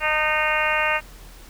harmonic tone with a mistuned harmonic, 307.5 Hz, D#4, 20 cents flat, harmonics 2 / 3 / 4 / 5 / 6 / 7 / 8 / 9, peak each -27 / -27 / -27 / -27 / -27 / -27 / -27 / -27 dBFS, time 0-1.01 s, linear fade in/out 50 ms, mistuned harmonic 3, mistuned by -19 cents, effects added 41 Hz sine -42 dBFS peak until 1.49 s + pink hiss -47 dBFS RMS until 1.49 s

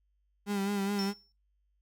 35% pulse tone with vibrato, 200 Hz, G3, 35 cents sharp, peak -28 dBFS, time 0.46-1.14 s, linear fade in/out 50 ms, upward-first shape sine, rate 4.8 Hz, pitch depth 43 cents each way
triangle tone with exponential decay, 5400 Hz, E8, 41 cents sharp, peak -32 dBFS, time 0.99-1.32 s, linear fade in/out 0 ms, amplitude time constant 70 ms
effects noise-tail reverb RT60 0.3 s tail -23 dB re dry + added 50 Hz sine -70 dBFS peak until 1.81 s

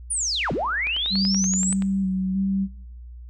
sine linear two-way sweep, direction down then up, 9780 to 107.1 to 8160 Hz, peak -22 dBFS, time 0.1-1.74 s, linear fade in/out 10 ms, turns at 0.52 s
click train, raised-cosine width 0.3 ms, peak -20 dBFS, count 11, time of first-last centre 0.87-1.822 s, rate 10.5 Hz
sine tone with vibrato, 191.1 Hz, G3, 44 cents flat, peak -21 dBFS, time 1.1-2.68 s, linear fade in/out 50 ms, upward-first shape square, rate 1.6 Hz, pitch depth 27 cents each way
effects noise-tail reverb RT60 0.7 s tail -19 dB re dry + added 60 Hz sine -37 dBFS peak until 3.29 s

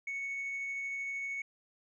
sine tone with tremolo, 2217 Hz, C#7, in tune, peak -32 dBFS, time 0.07-1.42 s, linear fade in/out 5 ms, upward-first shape triangle, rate 13 Hz, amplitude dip 25%, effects tanh soft clip ceiling -33 dBFS

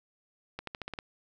accelerating click train, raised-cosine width 0.3 ms, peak -21 dBFS, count 7, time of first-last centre 0.59-0.989 s, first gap 83 ms, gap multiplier 0.91, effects none

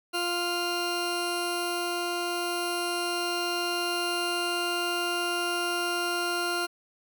20% pulse tone pair together, 349.2 / 1396.9 Hz, F4 / F6, 0 / 0 cents, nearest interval 2 octaves, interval 2400 cents, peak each -25 dBFS, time 0.13-6.67 s, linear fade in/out 20 ms, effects none

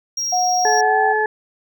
triangle tone, 5620 Hz, F8, 10 cents sharp, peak -19 dBFS, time 0.17-0.81 s, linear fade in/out 5 ms
sine tone with pitch glide, 729 to 772.3 Hz, F#5 to G5, -26 to -26 cents, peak -16 dBFS, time 0.32-1.13 s, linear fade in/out 10 ms, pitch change +100 cents, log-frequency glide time 0.77-1.02 s
harmonic tone, 430.4 Hz, A4, 38 cents flat, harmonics 1 / 2 / 4, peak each -20 / -20 / -20 dBFS, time 0.65-1.26 s, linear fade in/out 2 ms
effects none

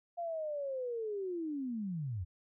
sine linear sweep, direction down, 698.5 to 80.9 Hz, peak -35 dBFS, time 0.17-2.25 s, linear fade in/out 20 ms, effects none

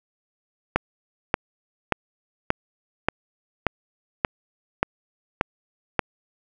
click train, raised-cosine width 0.5 ms, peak -3 dBFS, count 10, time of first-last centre 0.76-5.993 s, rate 1.72 Hz, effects none

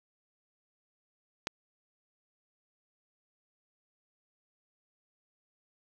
click, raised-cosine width 0.2 ms, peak -14 dBFS, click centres 1.471 s, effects none

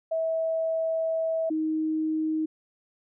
sine tone pair in turn, 649 / 314 Hz, E5 / D#4, -27 / +16 cents, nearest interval octave + minor second, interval 1257 cents, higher first, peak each -24 dBFS, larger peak neither, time 0.11-1.5 / 1.5-2.46 s, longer first, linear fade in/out 10 ms, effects none

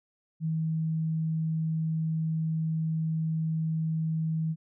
sine tone, 160 Hz, D#3, 49 cents sharp, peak -26 dBFS, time 0.4-4.56 s, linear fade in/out 50 ms, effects none

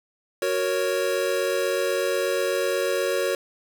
square chord, F# major, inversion none, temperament equal, 370 / 466.2 / 554.4 Hz, F#4 / A#4 / C#5, 0 / 0 / 0 cents, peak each -28 / -28 / -26 dBFS, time 0.42-3.35 s, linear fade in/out 2 ms, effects none

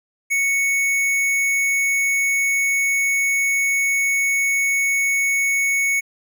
sine tone with hard clipping, 2217 Hz, C#7, in tune, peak -18 dBFS, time 0.3-6.01 s, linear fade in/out 20 ms, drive 15 dB, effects none

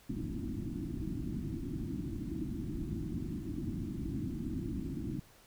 white low-pass noise, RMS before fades -38 dBFS, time 0.09-5.2 s, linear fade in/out 5 ms, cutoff 340 Hz, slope 96 dB/octave, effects pink hiss -61 dBFS RMS until 5.46 s

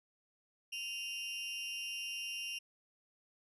35% pulse tone with amplitude modulation, 2789 Hz, F7, 3 cents flat, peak -34 dBFS, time 0.72-2.59 s, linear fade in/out 10 ms, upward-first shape sine, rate 261 Hz, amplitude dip 75%, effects resampled to 24000 Hz

